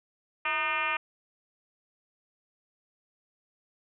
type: tone with frequency modulation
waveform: sine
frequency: 1820 Hz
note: A#6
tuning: 42 cents flat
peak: -26 dBFS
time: 0.45-0.97 s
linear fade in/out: 5 ms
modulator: 294 Hz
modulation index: 3.2
effects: none